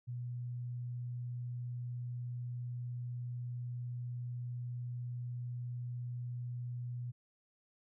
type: tone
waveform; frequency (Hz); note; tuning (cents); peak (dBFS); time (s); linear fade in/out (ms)
sine; 122.1; B2; -19; -38; 0.07-7.12; 20
effects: none